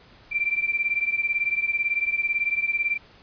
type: beating tone pair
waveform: sine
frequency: 2349 / 2367 Hz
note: D7 / D7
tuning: 0 / +13 cents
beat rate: 18 Hz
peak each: -24 / -26 dBFS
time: 0.31-2.98 s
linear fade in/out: 20 ms
effects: pink hiss -52 dBFS RMS until 3.22 s + resampled to 11025 Hz